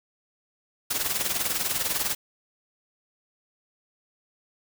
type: noise with tremolo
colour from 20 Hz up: white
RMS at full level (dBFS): -24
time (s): 0.9-2.15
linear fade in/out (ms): 10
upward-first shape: triangle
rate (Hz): 20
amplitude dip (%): 75
effects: none